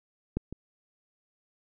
clicks, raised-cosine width 3 ms, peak -15 / -25 dBFS, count 2, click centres 0.37 / 0.526 s, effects none

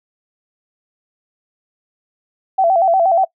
sine tone with vibrato, 718 Hz, F5, 48 cents sharp, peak -10 dBFS, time 2.58-3.25 s, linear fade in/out 10 ms, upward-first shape square, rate 8.4 Hz, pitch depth 110 cents each way, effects noise-tail reverb RT60 0.1 s tail -23 dB re dry

